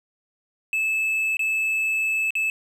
triangle tone with dropouts, 2613 Hz, E7, 16 cents flat, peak -19 dBFS, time 0.73-2.5 s, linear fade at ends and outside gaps 1 ms, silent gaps 1.369-1.393 / 2.306-2.353 s, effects none

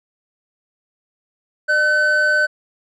triangle tone pair together, 602 / 1518 Hz, D5 / F#6, +43 / +44 cents, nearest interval octave + major third, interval 1601 cents, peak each -20 / -12 dBFS, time 1.68-2.47 s, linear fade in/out 20 ms, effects resampled to 24000 Hz

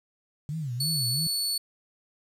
sine tone with vibrato, 139.3 Hz, C#3, 9 cents sharp, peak -29 dBFS, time 0.49-1.27 s, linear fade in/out 0 ms, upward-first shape sine, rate 3 Hz, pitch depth 260 cents each way
sawtooth tone, 4435 Hz, C#8, in tune, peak -23 dBFS, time 0.8-1.58 s, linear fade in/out 5 ms
effects resampled to 32000 Hz + 9-bit

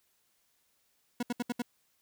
40% pulse tone bursts, 241.9 Hz, B3, 36 cents flat, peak -29 dBFS, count 5, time 1.2-1.621 s, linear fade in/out 5 ms, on 29 ms, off 69 ms, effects white hiss -73 dBFS RMS until 2.01 s

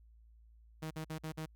sawtooth tone bursts, 157.6 Hz, D#3, 23 cents sharp, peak -35 dBFS, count 5, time 0.82-1.46 s, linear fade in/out 10 ms, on 88 ms, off 50 ms, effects added 56 Hz sine -58 dBFS peak until 1.55 s

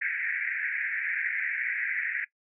pink band-pass noise, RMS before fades -31 dBFS, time 0.01-2.25 s, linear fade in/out 10 ms, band 1600 to 2300 Hz, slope 96 dB/octave, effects noise-tail reverb RT60 0.1 s tail -19 dB re dry

